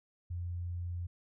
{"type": "tone", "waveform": "sine", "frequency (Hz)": 87.5, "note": "F2", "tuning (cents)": 4, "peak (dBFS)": -35, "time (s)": [0.3, 1.07], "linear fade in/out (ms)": 10, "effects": []}